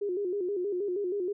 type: tone with vibrato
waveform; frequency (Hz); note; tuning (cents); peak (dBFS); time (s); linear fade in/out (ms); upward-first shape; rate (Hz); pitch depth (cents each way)
sine; 382.4; G4; -43; -28; 0.01-1.33; 10; square; 6.3; 110
effects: none